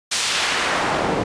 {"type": "noise with band-pass filter sweep", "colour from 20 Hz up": "pink", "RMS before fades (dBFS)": -21, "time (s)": [0.11, 1.24], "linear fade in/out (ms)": 10, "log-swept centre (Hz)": [5700, 400], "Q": 0.73, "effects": ["resampled to 22050 Hz"]}